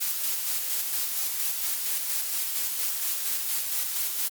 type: noise with tremolo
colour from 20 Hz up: blue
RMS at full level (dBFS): -27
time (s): 0-4.29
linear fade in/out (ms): 20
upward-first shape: square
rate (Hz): 4.3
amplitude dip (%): 30
effects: Opus 48 kbps